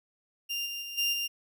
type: tone with level steps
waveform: 30% pulse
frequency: 2794 Hz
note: F7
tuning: in tune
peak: -28 / -32 / -35 / -23 / -27 dBFS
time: 0.49-1.28 s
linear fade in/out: 20 ms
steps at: 0.65 / 0.81 / 0.97 / 1.12 s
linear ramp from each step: 20 ms
effects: none